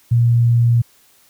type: tone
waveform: sine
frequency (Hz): 118.3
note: A#2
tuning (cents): +26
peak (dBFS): -10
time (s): 0.11-0.82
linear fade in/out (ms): 10
effects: white hiss -53 dBFS RMS until 1.29 s